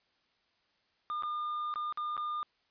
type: tone with dropouts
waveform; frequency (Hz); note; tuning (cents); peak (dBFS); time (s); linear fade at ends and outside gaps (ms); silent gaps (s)
triangle; 1209; D6; +50; -31; 1.1-2.43; 0; 1.224-1.234 / 1.74-1.758 / 1.925-1.974 / 2.167-2.177
effects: white hiss -73 dBFS RMS until 2.7 s + resampled to 11025 Hz